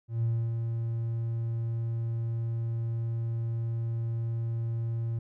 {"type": "tone with ADSR envelope", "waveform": "triangle", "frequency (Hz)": 115.2, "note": "A#2", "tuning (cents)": -20, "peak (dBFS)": -21, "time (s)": [0.08, 5.19], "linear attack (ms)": 150, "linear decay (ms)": 280, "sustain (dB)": -5, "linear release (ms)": 5, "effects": ["tanh soft clip ceiling -20 dBFS"]}